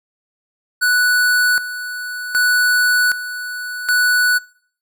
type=tone with tremolo; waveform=square; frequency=1480 Hz; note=F#6; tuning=in tune; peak=-13 dBFS; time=0.81-4.39 s; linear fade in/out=20 ms; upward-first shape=square; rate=0.65 Hz; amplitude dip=75%; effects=noise-tail reverb RT60 0.6 s tail -24 dB re dry